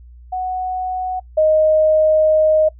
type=tone pair in turn; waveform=sine; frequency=740 / 622.3 Hz; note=F#5 / D#5; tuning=0 / 0 cents; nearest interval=minor third; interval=300 cents; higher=first; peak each=-19 / -10 dBFS; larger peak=second; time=0.32-1.2 / 1.37-2.69 s; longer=second; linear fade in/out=10 ms; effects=noise-tail reverb RT60 0.1 s tail -22 dB re dry + added 60 Hz sine -38 dBFS peak until 2.79 s